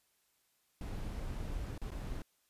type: noise with dropouts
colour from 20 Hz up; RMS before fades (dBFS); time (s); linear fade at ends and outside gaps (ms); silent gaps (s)
brown; -40; 0.81-2.22; 1; 1.779-1.816 / 1.906-1.917
effects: white hiss -75 dBFS RMS until 2.49 s + resampled to 32000 Hz